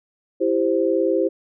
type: chord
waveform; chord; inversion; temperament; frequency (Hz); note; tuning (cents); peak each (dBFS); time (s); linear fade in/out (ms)
sine; C major; first; equal with one note detuned; 332.1 / 392 / 523.3; E4 / G4 / C5; +13 / 0 / 0; -21; 0.4-1.29; 20
effects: none